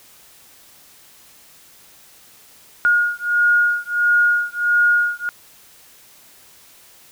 sine beating tone pair, 1432 / 1433.5 Hz, F6 / F6, +43 / +45 cents, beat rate 1.5 Hz, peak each -17 dBFS, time 2.85-5.29 s, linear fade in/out 0 ms, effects white hiss -48 dBFS RMS until 7.11 s

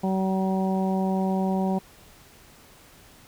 harmonic tone, 190 Hz, F#3, 46 cents sharp, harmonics 1 / 2 / 3 / 4 / 5, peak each -23 / -31 / -33 / -31 / -36 dBFS, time 0.03-1.79 s, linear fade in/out 10 ms, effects pink hiss -52 dBFS RMS until 3.27 s

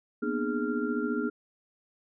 sine tone cluster, 235.9 / 250.4 / 302.5 / 415.6 / 1389 Hz, A#3 / B3 / D#4 / G#4 / F6, +21 / +24 / -49 / +1 / -10 cents, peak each -33 / -33 / -33 / -33 / -37 dBFS, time 0.22-1.3 s, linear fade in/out 10 ms, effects none

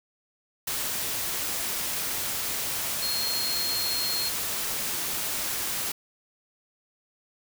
sine tone in noise, 4248 Hz, C8, 25 cents sharp, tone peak -28 dBFS, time 3.02-4.29 s, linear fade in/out 5 ms, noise white, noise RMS -30 dBFS, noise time 0.67-5.92 s, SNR -1 dB, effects none

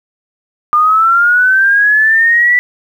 sine linear sweep, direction up, 1200 to 1975.5 Hz, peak -6 dBFS, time 0.73-2.59 s, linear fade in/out 0 ms, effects 7-bit

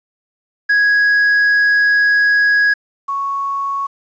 triangle / sine tone pair in turn, 1661.2 / 1108.7 Hz, G#6 / C#6, 0 / 0 cents, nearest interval perfect fifth, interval 700 cents, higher first, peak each -8 / -17 dBFS, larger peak first, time 0.69-2.74 / 3.08-3.87 s, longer first, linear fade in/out 10 ms, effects resampled to 16000 Hz + 8-bit

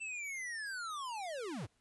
square linear sweep, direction down, 2686 to 77.78 Hz, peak -40 dBFS, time 0-1.67 s, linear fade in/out 20 ms, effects pink hiss -75 dBFS RMS until 1.8 s + resampled to 24000 Hz

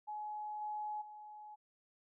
sine tone with level steps, 845 Hz, G#5, 30 cents sharp, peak -40 / -38 / -49 dBFS, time 0.07-1.56 s, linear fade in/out 20 ms, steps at 0.61 / 1.01 s, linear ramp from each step 10 ms, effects none

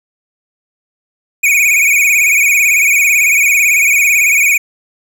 square tone with vibrato, 2344 Hz, D7, 4 cents flat, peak -8 dBFS, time 1.43-4.58 s, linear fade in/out 10 ms, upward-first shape sine, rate 18 Hz, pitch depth 110 cents each way, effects none

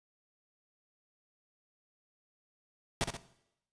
pink noise with echo, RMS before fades -30 dBFS, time 3.01-3.04 s, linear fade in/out 0 ms, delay 64 ms, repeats 2, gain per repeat -6 dB, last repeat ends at 3.168 s, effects noise-tail reverb RT60 0.8 s tail -17 dB re dry + resampled to 22050 Hz

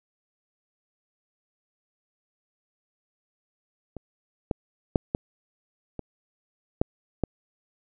clicks, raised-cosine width 2 ms, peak -23 / -11 / -6 / -11 / -20 / -7 / -10 dBFS, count 7, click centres 3.967 / 4.512 / 4.958 / 5.149 / 5.993 / 6.815 / 7.237 s, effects none

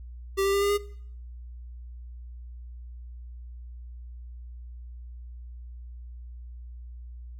square tone with pitch steps, 390.3 / 394.8 / 399.4 / 404.1 / 408.8 Hz, G4 / G4 / G4 / G#4 / G#4, -8 / +12 / +32 / -47 / -27 cents, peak -23 dBFS, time 0.37-0.78 s, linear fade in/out 20 ms, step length 82 ms, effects noise-tail reverb RT60 0.6 s tail -20 dB re dry + added 60 Hz sine -39 dBFS peak until 7.39 s

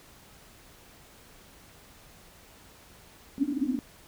pink band-pass noise, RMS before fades -29 dBFS, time 3.38-3.79 s, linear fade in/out 0 ms, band 250 to 290 Hz, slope 96 dB/octave, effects pink hiss -54 dBFS RMS until 4.07 s

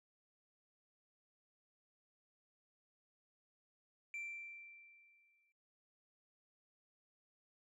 sine tone with exponential decay, 2349 Hz, D7, in tune, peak -39 dBFS, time 4.14-5.52 s, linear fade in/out 1 ms, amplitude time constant 300 ms, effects noise-tail reverb RT60 0.8 s tail -21 dB re dry + tanh soft clip ceiling -41 dBFS

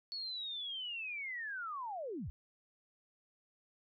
sine linear sweep, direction down, 4435 to 47.62 Hz, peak -39 dBFS, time 0.12-2.3 s, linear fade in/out 0 ms, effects none

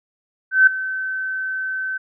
sine tone with ADSR envelope, 1533 Hz, G6, 39 cents flat, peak -6 dBFS, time 0.51-1.98 s, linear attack 160 ms, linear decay 5 ms, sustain -16 dB, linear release 12 ms, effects none

